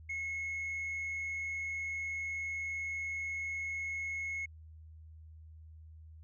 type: tone with frequency modulation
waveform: sine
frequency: 2178 Hz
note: C#7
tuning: 31 cents flat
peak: -33 dBFS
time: 0.09-4.46 s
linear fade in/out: 10 ms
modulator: 39.5 Hz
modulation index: 0.36
effects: tanh soft clip ceiling -34 dBFS + added 79 Hz sine -50 dBFS peak until 6.23 s